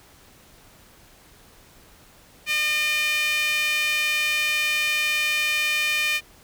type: tone with high-pass filter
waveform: sawtooth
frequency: 606 Hz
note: D#5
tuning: 46 cents flat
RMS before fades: -23 dBFS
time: 2.46-6.21 s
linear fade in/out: 50 ms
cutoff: 2300 Hz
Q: 4.5
effects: pink hiss -52 dBFS RMS until 6.43 s